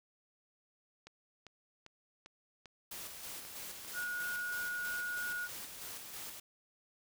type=click train; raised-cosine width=0.2 ms; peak=-34 dBFS; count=8; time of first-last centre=1.07-3.848 s; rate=2.52 Hz
type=noise with tremolo; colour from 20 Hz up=white; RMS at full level=-45 dBFS; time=2.91-6.4 s; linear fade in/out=5 ms; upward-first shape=square; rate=3.1 Hz; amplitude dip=35%
type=tone; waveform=sine; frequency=1449 Hz; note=F#6; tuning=37 cents flat; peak=-36 dBFS; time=3.93-5.49 s; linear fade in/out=50 ms
effects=none